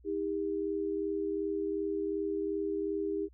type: tone pair together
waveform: sine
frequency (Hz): 318 / 400.7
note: D#4 / G4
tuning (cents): +38 / +38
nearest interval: major third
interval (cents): 400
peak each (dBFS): -35 / -32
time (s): 0.04-3.29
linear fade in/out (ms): 50
effects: added 60 Hz sine -56 dBFS peak until 3.33 s